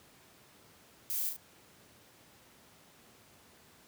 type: noise with echo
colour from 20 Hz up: violet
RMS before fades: -35 dBFS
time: 1.1-1.29 s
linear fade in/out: 0 ms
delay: 37 ms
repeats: 2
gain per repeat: -5 dB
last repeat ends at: 1.364 s
effects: pink hiss -60 dBFS RMS until 3.87 s + high-pass 100 Hz 12 dB/octave